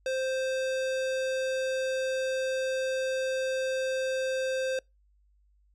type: tone with low-pass filter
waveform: square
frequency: 523.3 Hz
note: C5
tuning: in tune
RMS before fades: -30 dBFS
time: 0.06-4.79 s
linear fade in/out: 2 ms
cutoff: 7200 Hz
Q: 0.78
effects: noise-tail reverb RT60 0.2 s tail -26 dB re dry + added 50 Hz sine -62 dBFS peak until 5.74 s